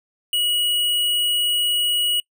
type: tone with hard clipping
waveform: sine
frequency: 2911 Hz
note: F#7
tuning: 29 cents flat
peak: -19 dBFS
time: 0.33-2.2 s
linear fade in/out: 2 ms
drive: 17 dB
effects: noise-tail reverb RT60 0.1 s tail -26 dB re dry